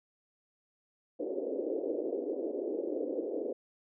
white band-pass noise, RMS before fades -35 dBFS, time 1.19-3.53 s, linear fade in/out 10 ms, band 290 to 530 Hz, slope 48 dB/octave, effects none

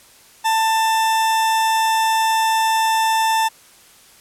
40% pulse tone, 889 Hz, A5, 18 cents sharp, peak -14 dBFS, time 0.44-3.49 s, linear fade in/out 20 ms, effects white hiss -48 dBFS RMS until 4.2 s + low-pass 12000 Hz 12 dB/octave

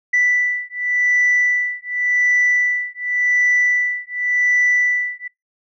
sine beating tone pair, 1975.5 / 1976.39 Hz, B6 / B6, 0 / +1 cents, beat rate 0.89 Hz, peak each -17 dBFS, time 0.13-5.28 s, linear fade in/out 10 ms, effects noise-tail reverb RT60 0.2 s tail -26 dB re dry + tanh soft clip ceiling -9 dBFS

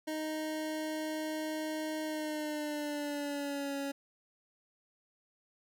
25% pulse tone with pitch glide, 311.1 to 278.8 Hz, D#4 to C#4, 0 to +10 cents, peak -31 dBFS, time 0.07-3.92 s, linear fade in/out 10 ms, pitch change -190 cents, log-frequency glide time 2.04-3.76 s, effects none

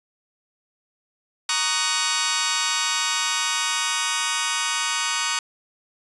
10% pulse chord, D# minor seventh, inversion second, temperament just, 933.4 / 1120.1 / 1244.5 / 1493.4 Hz, A#5 / C#6 / D#6 / F#6, +2 / +18 / 0 / +16 cents, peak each -19 dBFS, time 1.49-5.39 s, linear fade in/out 2 ms, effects resampled to 24000 Hz

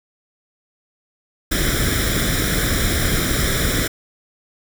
pink noise with comb filter, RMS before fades -19 dBFS, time 1.51-3.88 s, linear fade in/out 10 ms, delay 0.55 ms, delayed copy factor +0.8, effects none

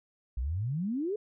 sine exponential sweep, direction up, 55.7 to 440 Hz, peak -29 dBFS, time 0.37-1.16 s, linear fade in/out 5 ms, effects none

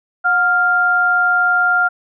sine tone pair together, 726.4 / 1396.9 Hz, F#5 / F6, -32 / 0 cents, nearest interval major seventh, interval 1132 cents, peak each -19 / -12 dBFS, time 0.24-1.89 s, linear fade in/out 20 ms, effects none

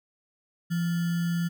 sine tone with sample-and-hold, 170.6 Hz, F3, 40 cents flat, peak -24 dBFS, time 0.7-1.49 s, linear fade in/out 20 ms, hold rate 1575 Hz, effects none

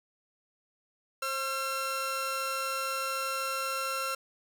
sawtooth tone pair together, 532.6 / 1358 Hz, C5 / F6, +31 / -49 cents, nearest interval octave + major third, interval 1620 cents, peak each -33 / -28 dBFS, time 1.22-4.15 s, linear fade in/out 5 ms, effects none

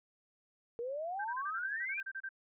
sine exponential sweep, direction up, 458.4 to 2489 Hz, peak -36 dBFS, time 0.79-2 s, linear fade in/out 0 ms
sine tone bursts, 1568 Hz, G6, in tune, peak -38 dBFS, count 13, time 1.19-2.291 s, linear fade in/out 10 ms, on 57 ms, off 30 ms
effects none

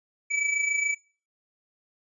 square tone with amplitude modulation, 2300 Hz, D7, 37 cents flat, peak -22 dBFS, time 0.3-0.95 s, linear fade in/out 20 ms, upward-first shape sine, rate 27 Hz, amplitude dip 60%, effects noise-tail reverb RT60 0.4 s tail -22 dB re dry + resampled to 22050 Hz

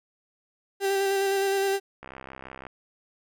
35% pulse tone with vibrato, 392 Hz, G4, in tune, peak -21 dBFS, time 0.8-1.8 s, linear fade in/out 50 ms, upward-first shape square, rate 9.7 Hz, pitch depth 15 cents each way
click train, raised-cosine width 0.5 ms, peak -25 dBFS, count 43, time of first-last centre 2.03-2.667 s, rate 65.9 Hz
effects none

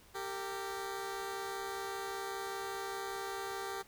15% pulse tone pair together, 392 / 457.1 Hz, G4 / A#4, 0 / -34 cents, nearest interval minor third, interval 266 cents, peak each -33 / -38 dBFS, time 0.14-3.83 s, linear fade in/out 20 ms, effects pink hiss -61 dBFS RMS until 3.87 s

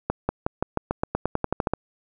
accelerating click train, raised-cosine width 1 ms, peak -8 dBFS, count 15, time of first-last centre 0.1-1.736 s, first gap 190 ms, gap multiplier 0.92, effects none

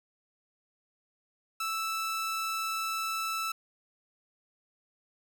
sawtooth tone, 1318.5 Hz, E6, in tune, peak -27 dBFS, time 1.6-3.52 s, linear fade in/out 5 ms, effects 11-bit

